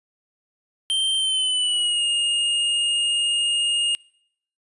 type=tone with pitch glide; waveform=square; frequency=3136 to 2843 Hz; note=G7 to F7; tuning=0 to +30 cents; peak=-20 dBFS; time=0.9-3.95 s; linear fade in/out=0 ms; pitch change=-170 cents; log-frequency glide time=1.16-2.04 s; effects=noise-tail reverb RT60 0.7 s tail -25 dB re dry + resampled to 24000 Hz